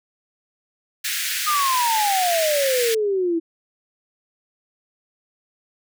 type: high-pass noise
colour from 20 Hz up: pink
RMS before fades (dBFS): -25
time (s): 1.04-2.95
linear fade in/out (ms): 10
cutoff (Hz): 1600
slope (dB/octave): 48
type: exponential sweep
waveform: sine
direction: down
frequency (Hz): 1244.5 to 324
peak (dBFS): -18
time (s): 1.46-3.4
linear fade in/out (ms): 20
effects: none